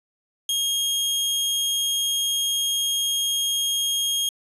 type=tone; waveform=sawtooth; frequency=3252 Hz; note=G#7; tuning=37 cents flat; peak=-18 dBFS; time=0.49-4.29 s; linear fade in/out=2 ms; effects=resampled to 32000 Hz